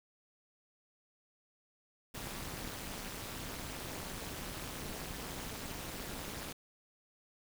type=noise with amplitude modulation; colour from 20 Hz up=pink; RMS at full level=-39 dBFS; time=2.14-6.53 s; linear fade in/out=10 ms; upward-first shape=sine; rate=215 Hz; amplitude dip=100%; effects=none